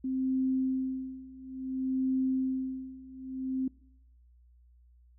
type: tone with tremolo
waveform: sine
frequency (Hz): 261.6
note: C4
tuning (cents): 0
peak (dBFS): -25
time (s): 0.04-3.68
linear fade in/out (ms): 5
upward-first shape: sine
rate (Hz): 0.58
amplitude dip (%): 90
effects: noise-tail reverb RT60 0.8 s tail -24 dB re dry + added 60 Hz sine -57 dBFS peak until 5.18 s